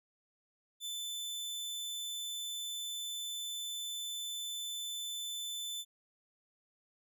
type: tone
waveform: sawtooth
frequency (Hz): 3520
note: A7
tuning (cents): 0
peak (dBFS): -35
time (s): 0.8-5.85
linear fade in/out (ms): 50
effects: none